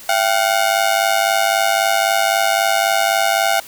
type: ring-modulated tone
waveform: sawtooth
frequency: 728 Hz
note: F#5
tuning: 28 cents flat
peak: -7 dBFS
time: 0.09-3.6 s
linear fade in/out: 2 ms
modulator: 51.9 Hz
effects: white hiss -38 dBFS RMS until 3.67 s